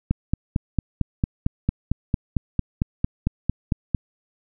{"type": "click train", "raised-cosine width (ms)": 5, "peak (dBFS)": -7, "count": 18, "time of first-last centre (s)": [0.11, 3.947], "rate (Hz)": 4.43, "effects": []}